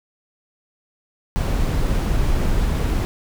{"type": "noise", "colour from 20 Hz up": "brown", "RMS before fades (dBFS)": -19, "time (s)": [1.36, 3.05], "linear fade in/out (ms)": 0, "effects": []}